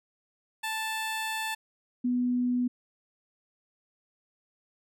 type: tone pair in turn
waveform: 15% pulse / sine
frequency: 880 / 246.9 Hz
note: A5 / B3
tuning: 0 / 0 cents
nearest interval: octave + minor seventh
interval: 2200 cents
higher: first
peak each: -24 dBFS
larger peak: neither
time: 0.63-1.55 / 2.04-2.68 s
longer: first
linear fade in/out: 10 ms
effects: none